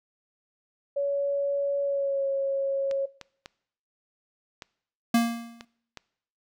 sine tone with pitch glide, 563 to 547.9 Hz, C#5 to C#5, +27 to -20 cents, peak -24 dBFS, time 0.96-3.06 s, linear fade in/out 10 ms, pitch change -47 cents, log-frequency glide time 1.82-2.26 s
clicks, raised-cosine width 0.2 ms, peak -22 dBFS, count 6, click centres 2.912 / 3.213 / 3.459 / 4.622 / 5.609 / 5.973 s
square tone with exponential decay, 233 Hz, A#3, 1 cent flat, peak -17 dBFS, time 5.14-5.65 s, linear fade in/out 5 ms, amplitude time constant 110 ms
effects noise-tail reverb RT60 0.7 s tail -22 dB re dry

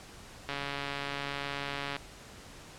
click train, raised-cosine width 0.3 ms, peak -19 dBFS, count 209, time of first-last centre 0.49-1.965 s, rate 141 Hz, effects pink hiss -50 dBFS RMS until 2.78 s + low-pass 9000 Hz 12 dB/octave

